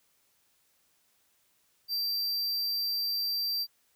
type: tone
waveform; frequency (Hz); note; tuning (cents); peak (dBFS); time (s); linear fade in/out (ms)
square; 4699; D8; 0; -29; 1.88-3.67; 50
effects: white hiss -70 dBFS RMS until 3.95 s